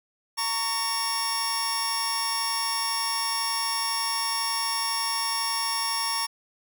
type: tone cluster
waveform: sawtooth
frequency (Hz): 917 / 1118 / 5470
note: A#5 / C#6 / F8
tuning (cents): -29 / +14 / -37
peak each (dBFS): -27 / -29 / -25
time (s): 0.37-6.27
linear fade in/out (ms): 20
effects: none